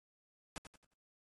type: noise with echo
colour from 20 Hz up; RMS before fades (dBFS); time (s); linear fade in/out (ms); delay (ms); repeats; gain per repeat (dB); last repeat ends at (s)
pink; -43; 0.56-0.58; 0; 89; 4; -9; 0.936
effects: low-pass 10000 Hz 12 dB/octave + AAC 32 kbps